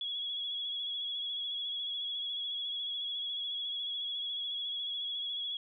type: tone with vibrato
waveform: sine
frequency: 3353 Hz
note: G#7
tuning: 16 cents sharp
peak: -34 dBFS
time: 0.01-5.57 s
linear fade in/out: 2 ms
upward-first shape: triangle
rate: 14 Hz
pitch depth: 42 cents each way
effects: none